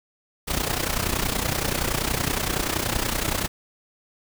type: noise with amplitude modulation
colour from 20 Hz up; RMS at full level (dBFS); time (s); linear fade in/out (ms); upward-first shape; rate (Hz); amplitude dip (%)
pink; -22; 0.47-3.48; 20; sine; 30.6; 75
effects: none